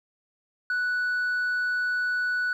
sine tone, 1480 Hz, F#6, in tune, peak -21 dBFS, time 0.7-2.53 s, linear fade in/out 2 ms, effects tanh soft clip ceiling -23 dBFS + 10-bit

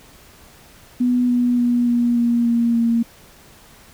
sine tone with pitch steps, 246.9 / 244.3 / 241.8 / 239.3 / 236.8 / 234.4 / 232 Hz, B3 / B3 / B3 / A#3 / A#3 / A#3 / A#3, 0 / -19 / -36 / +46 / +27 / +10 / -8 cents, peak -14 dBFS, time 1-3.03 s, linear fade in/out 10 ms, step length 290 ms, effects pink hiss -47 dBFS RMS until 3.93 s

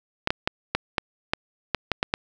clicks, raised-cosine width 0.3 ms, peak -5 dBFS, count 10, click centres 0.274 / 0.305 / 0.475 / 0.75 / 0.982 / 1.335 / 1.747 / 1.917 / 2.029 / 2.139 s, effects none

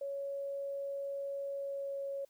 sine tone with pitch glide, 557 to 553.5 Hz, C#5 to C#5, +8 to -3 cents, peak -36 dBFS, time 0.01-2.25 s, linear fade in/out 5 ms, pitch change -11 cents, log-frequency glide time 1.51-2.04 s, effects white hiss -73 dBFS RMS until 2.29 s

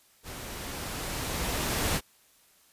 pink noise with level ramp, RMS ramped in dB -41 to -27 dBFS, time 0.23-2.01 s, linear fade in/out 50 ms, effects white hiss -62 dBFS RMS until 2.72 s + resampled to 32000 Hz

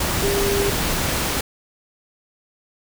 sine tone in noise, 400.1 Hz, G4, 35 cents sharp, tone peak -20 dBFS, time 0.23-0.7 s, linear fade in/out 5 ms, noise pink, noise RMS -22 dBFS, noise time 0-1.41 s, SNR -1 dB, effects none

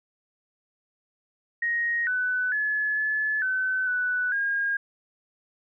sine tone with pitch steps, 1875 / 1499 / 1710 / 1723 / 1520 / 1487 / 1624 Hz, A#6 / F#6 / A6 / A6 / F#6 / F#6 / G#6, +10 / +22 / -50 / -37 / +46 / +8 / -39 cents, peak -23 dBFS, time 1.62-4.77 s, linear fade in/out 5 ms, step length 450 ms, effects none

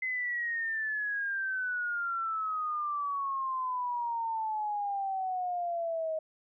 sine exponential sweep, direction down, 2053 to 628 Hz, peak -30 dBFS, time 0.02-6.19 s, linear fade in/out 5 ms, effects none

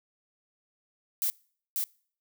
violet noise with echo, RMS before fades -28 dBFS, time 1.22-1.3 s, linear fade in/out 0 ms, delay 540 ms, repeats 1, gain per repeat -2 dB, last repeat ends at 1.84 s, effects noise-tail reverb RT60 0.5 s tail -25 dB re dry

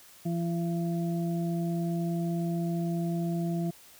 harmonic tone, 169.7 Hz, F3, 49 cents flat, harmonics 1 / 2 / 4, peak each -28 / -35 / -39 dBFS, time 0.25-3.71 s, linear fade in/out 10 ms, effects white hiss -54 dBFS RMS until 3.99 s

